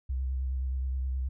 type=tone with vibrato; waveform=sine; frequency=65.1 Hz; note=C2; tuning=8 cents flat; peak=-28 dBFS; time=0.09-1.29 s; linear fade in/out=10 ms; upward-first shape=triangle; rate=9.5 Hz; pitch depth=42 cents each way; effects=none